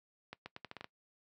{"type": "accelerating click train", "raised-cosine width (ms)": 0.3, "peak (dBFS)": -28, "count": 8, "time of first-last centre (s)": [0.33, 0.844], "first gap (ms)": 130, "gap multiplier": 0.8, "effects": ["noise-tail reverb RT60 0.1 s tail -20 dB re dry", "high-pass 100 Hz 12 dB/octave"]}